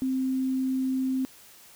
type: tone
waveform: sine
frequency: 261.6 Hz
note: C4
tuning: in tune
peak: -24 dBFS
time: 0.02-1.25 s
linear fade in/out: 0 ms
effects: white hiss -52 dBFS RMS until 1.75 s